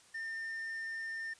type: tone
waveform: triangle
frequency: 1806 Hz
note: A6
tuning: 45 cents sharp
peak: -36 dBFS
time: 0.14-1.34 s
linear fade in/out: 10 ms
effects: white hiss -62 dBFS RMS until 1.39 s + resampled to 22050 Hz